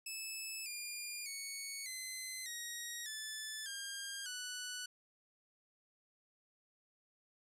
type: tone with pitch steps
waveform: 10% pulse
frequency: 2612 / 2409 / 2222 / 2049 / 1890.1 / 1743.3 / 1607.9 / 1483 Hz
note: E7 / D7 / C#7 / C7 / A#6 / A6 / G6 / F#6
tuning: -17 / +43 / +4 / -37 / +23 / -17 / +44 / +4 cents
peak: -33 dBFS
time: 0.06-4.86 s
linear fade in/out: 5 ms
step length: 600 ms
effects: low-pass 12000 Hz 12 dB/octave